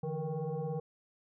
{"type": "tone with frequency modulation", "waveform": "sine", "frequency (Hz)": 164.81, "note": "E3", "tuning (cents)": 0, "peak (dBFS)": -33, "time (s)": [0.03, 0.8], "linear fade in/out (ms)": 5, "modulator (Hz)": 312, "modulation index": 1.5, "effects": []}